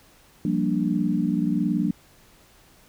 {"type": "chord", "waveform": "sine", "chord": "G minor seventh", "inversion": "third", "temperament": "equal", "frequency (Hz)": [174.61, 196, 233.1, 293.7], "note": ["F3", "G3", "Bb3", "D4"], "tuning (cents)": [0, 0, 0, 0], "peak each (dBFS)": -26, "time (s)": [0.45, 1.91], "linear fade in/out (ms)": 2, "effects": ["pink hiss -55 dBFS RMS until 2.88 s"]}